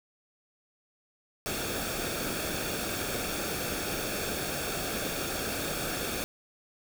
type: noise with comb filter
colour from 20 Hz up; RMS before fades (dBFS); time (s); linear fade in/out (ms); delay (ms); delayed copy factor
pink; -33; 1.46-6.24; 0; 1; -0.6
effects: none